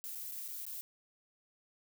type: noise with dropouts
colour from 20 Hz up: violet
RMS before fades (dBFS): -43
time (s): 0.04-0.81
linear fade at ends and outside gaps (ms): 0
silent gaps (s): 0.149-0.155 / 0.313-0.319 / 0.48-0.485 / 0.653-0.665
effects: none